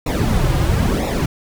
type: noise with flanger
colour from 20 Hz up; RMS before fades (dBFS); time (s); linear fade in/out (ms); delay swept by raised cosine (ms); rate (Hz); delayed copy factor
brown; -17; 0.06-1.26; 5; 0.64 to 4.64; 1; -0.75
effects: none